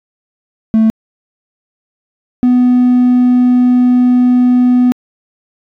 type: tone pair in turn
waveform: triangle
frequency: 221.2 / 248.3 Hz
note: A3 / B3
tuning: +9 / +9 cents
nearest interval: major second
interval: 200 cents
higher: second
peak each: -3 dBFS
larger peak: neither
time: 0.74-0.9 / 2.43-4.92 s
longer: second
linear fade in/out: 0 ms
effects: tanh soft clip ceiling 0 dBFS